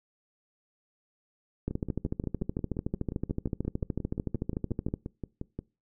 two click trains, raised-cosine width 3 ms, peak -22 / -17 dBFS, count 23 / 45, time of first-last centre 1.71-5.59 / 1.68-4.939 s, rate 5.67 / 13.5 Hz, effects noise-tail reverb RT60 0.3 s tail -23 dB re dry

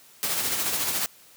white noise with tremolo, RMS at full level -25 dBFS, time 0.23-1.06 s, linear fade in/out 0 ms, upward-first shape sine, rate 14 Hz, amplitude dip 40%, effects white hiss -53 dBFS RMS until 1.36 s + high-pass 80 Hz 12 dB/octave

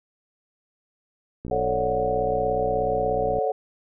click train, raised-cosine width 3 ms, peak -21 dBFS, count 121, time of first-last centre 1.45-3.385 s, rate 62 Hz
sine chord, D major seventh, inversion second, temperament just, 440.5 / 550.6 / 587.3 / 734.2 Hz, A4 / C#5 / D5 / F#5, +2 / -12 / 0 / -14 cents, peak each -26 / -26 / -31 / -26 dBFS, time 1.51-3.52 s, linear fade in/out 5 ms
effects none

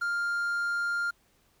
triangle tone with quantisation, 1400 Hz, F6, 4 cents sharp, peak -25 dBFS, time 0.01-1.11 s, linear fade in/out 10 ms, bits 9, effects pink hiss -67 dBFS RMS until 1.6 s

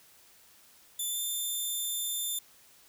5% pulse tone with pitch glide, 3520 to 3559 Hz, A7 to A7, 0 to +19 cents, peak -24 dBFS, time 0.99-2.39 s, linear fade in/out 5 ms, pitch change +19 cents, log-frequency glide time 1.09-1.19 s, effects white hiss -59 dBFS RMS until 2.88 s

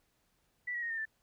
sine tone with pitch steps, 1966 / 1914.5 / 1864.3 / 1815.4 / 1767.8 Hz, B6 / A#6 / A#6 / A#6 / A6, -8 / +46 / 0 / -46 / +8 cents, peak -34 dBFS, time 0.67-1.055 s, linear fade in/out 10 ms, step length 77 ms, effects pink hiss -75 dBFS RMS until 1.22 s

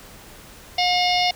harmonic tone with a mistuned harmonic, 718 Hz, F5, 48 cents sharp, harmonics 1 / 3 / 4 / 5 / 6 / 7 / 8, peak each -20 / -25 / -26 / -27 / -28 / -28 / -29 dBFS, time 0.78-1.31 s, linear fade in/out 5 ms, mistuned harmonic 8, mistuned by -74 cents, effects pink hiss -44 dBFS RMS until 1.35 s

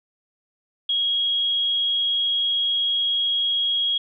sine tone with amplitude modulation, 3292 Hz, G#7, 16 cents flat, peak -18 dBFS, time 0.89-3.98 s, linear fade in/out 5 ms, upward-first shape sine, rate 251 Hz, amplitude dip 25%, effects none

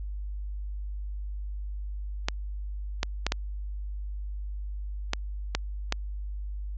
clicks, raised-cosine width 0.2 ms, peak -8 dBFS, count 7, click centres 2.285 / 3.031 / 3.266 / 3.321 / 5.134 / 5.55 / 5.924 s, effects added 50 Hz sine -32 dBFS peak until 6.77 s + resampled to 16000 Hz

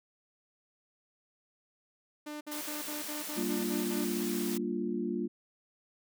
sawtooth tone bursts, 299.2 Hz, D4, 32 cents sharp, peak -35 dBFS, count 9, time 2.26-4.05 s, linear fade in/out 10 ms, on 150 ms, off 55 ms
white high-pass noise, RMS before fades -40 dBFS, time 2.51-4.58 s, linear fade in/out 10 ms, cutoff 170 Hz, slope 96 dB/octave
sine chord, G minor seventh, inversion none, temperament equal, 196 / 233.1 / 293.7 / 349.2 Hz, G3 / Bb3 / D4 / F4, 0 / 0 / 0 / 0 cents, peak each -37 / -35 / -39 / -35 dBFS, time 3.36-5.28 s, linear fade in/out 20 ms
effects none

